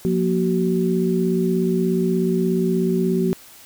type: tone cluster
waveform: sine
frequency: 178 / 234.7 / 376.5 Hz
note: F3 / A#3 / F#4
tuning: +33 / +12 / +30 cents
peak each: -20 / -23 / -21 dBFS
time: 0.05-3.33 s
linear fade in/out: 0 ms
effects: white hiss -45 dBFS RMS until 3.65 s